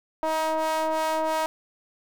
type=ring-modulated tone; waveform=square; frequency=158.5 Hz; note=D#3; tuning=32 cents sharp; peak=-21 dBFS; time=0.23-1.46 s; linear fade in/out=0 ms; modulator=791 Hz; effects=none